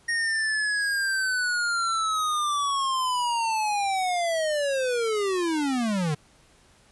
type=linear sweep; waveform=square; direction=down; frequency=1864.7 to 143 Hz; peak=-24 dBFS; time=0.08-6.15 s; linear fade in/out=10 ms; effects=pink hiss -58 dBFS RMS until 6.91 s + resampled to 24000 Hz